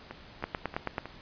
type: two click trains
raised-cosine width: 0.5 ms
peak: -24 / -15 dBFS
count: 4 / 6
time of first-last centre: 0.11-1.056 / 0.44-0.982 s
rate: 3.17 / 9.23 Hz
effects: pink hiss -51 dBFS RMS until 1.21 s + resampled to 11025 Hz